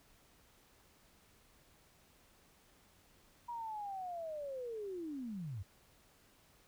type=linear sweep; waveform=sine; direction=down; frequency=965 to 86 Hz; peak=-40 dBFS; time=3.48-5.63 s; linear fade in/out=10 ms; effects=pink hiss -67 dBFS RMS until 6.67 s